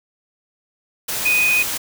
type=tone in noise; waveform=sine; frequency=2489 Hz; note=D#7; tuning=in tune; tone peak=-14 dBFS; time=1.25-1.63 s; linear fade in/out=10 ms; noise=white; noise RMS=-24 dBFS; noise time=1.08-1.78 s; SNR=+7 dB; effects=none